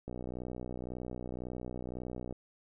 click train, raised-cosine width 2 ms, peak -27 dBFS, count 140, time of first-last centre 0.08-2.326 s, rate 61.9 Hz, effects none

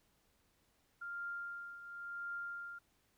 sine tone with tremolo, 1396.9 Hz, F6, in tune, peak -39 dBFS, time 1.01-2.79 s, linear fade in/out 10 ms, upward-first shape triangle, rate 0.94 Hz, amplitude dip 70%, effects pink hiss -75 dBFS RMS until 3.17 s

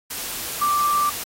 sine tone in noise, 1174.7 Hz, D6, in tune, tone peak -17 dBFS, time 0.61-1.1 s, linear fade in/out 10 ms, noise white, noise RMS -30 dBFS, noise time 0.1-1.24 s, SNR +10 dB, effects AAC 48 kbps

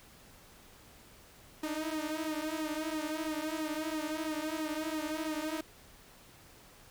sawtooth tone with flanger, 311.1 Hz, D#4, in tune, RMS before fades -36 dBFS, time 1.63-5.61 s, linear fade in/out 5 ms, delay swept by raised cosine 1.8 to 7.5 ms, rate 3 Hz, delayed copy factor -0.75, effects pink hiss -57 dBFS RMS until 6.9 s

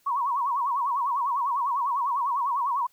sine tone with vibrato, 1034 Hz, C6, 21 cents flat, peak -23 dBFS, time 0.06-2.87 s, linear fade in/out 10 ms, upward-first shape sine, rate 10 Hz, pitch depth 170 cents each way, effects white hiss -64 dBFS RMS until 2.92 s

